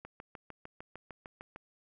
click train, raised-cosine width 0.5 ms, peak -30 dBFS, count 11, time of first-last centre 0.05-1.561 s, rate 6.62 Hz, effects none

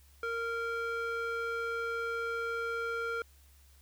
square tone with band-pass filter, 462.7 Hz, A#4, 13 cents flat, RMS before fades -35 dBFS, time 0.23-3.22 s, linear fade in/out 2 ms, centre 1200 Hz, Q 1.9, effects added 69 Hz sine -58 dBFS peak until 3.81 s + white hiss -65 dBFS RMS until 3.81 s

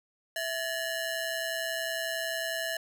sawtooth ring-modulated tone, 1183 Hz, D6, 12 cents sharp, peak -24 dBFS, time 0.36-2.77 s, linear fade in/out 2 ms, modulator 526 Hz, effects none

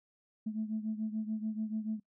sine beating tone pair, 215.8 / 222.7 Hz, A3 / A3, -33 / +21 cents, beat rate 6.9 Hz, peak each -34 / -38 dBFS, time 0.46-2 s, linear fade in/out 10 ms, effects noise-tail reverb RT60 0.1 s tail -24 dB re dry + tanh soft clip ceiling -26 dBFS

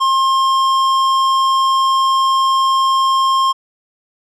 sine tone with tanh clipping, 1065 Hz, C6, 30 cents sharp, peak -13 dBFS, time 0-3.53 s, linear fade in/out 20 ms, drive 13 dB, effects none

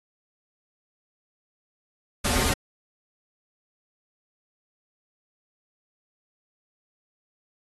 pink noise with comb filter, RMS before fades -24 dBFS, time 2.24-2.54 s, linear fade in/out 10 ms, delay 6.1 ms, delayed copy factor -1, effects AAC 32 kbps

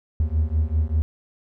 triangle beating tone pair, 75.4 / 80.5 Hz, D2 / E2, +46 / -41 cents, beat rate 5.1 Hz, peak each -20 dBFS, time 0.2-1.02 s, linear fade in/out 0 ms, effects none

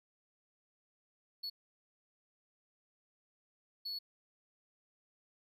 triangle tone bursts at uneven times, 4400 Hz, C#8, 14 cents flat, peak -37 dBFS, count 2, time 1.43-1.5 / 3.85-3.99 s, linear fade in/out 10 ms, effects none

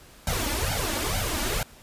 pink noise with flanger, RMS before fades -27 dBFS, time 0.27-1.63 s, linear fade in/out 2 ms, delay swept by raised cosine 1.3 to 3.5 ms, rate 2.2 Hz, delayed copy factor +1, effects pink hiss -51 dBFS RMS until 1.82 s + resampled to 32000 Hz

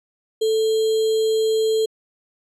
sine tone with sample-and-hold, 440 Hz, A4, in tune, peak -16 dBFS, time 0.41-1.86 s, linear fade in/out 10 ms, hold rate 3675 Hz, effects low-pass 10000 Hz 12 dB/octave

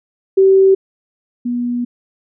sine tone pair in turn, 385 / 242.5 Hz, G4 / B3, -31 / -31 cents, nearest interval minor sixth, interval 800 cents, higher first, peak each -6 / -16 dBFS, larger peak first, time 0.37-0.75 / 1.45-1.85 s, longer second, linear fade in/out 10 ms, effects none

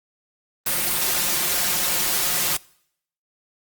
white noise with comb filter, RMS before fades -22 dBFS, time 0.66-2.57 s, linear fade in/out 5 ms, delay 5.6 ms, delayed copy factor +0.95, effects noise-tail reverb RT60 0.7 s tail -24 dB re dry + Opus 32 kbps

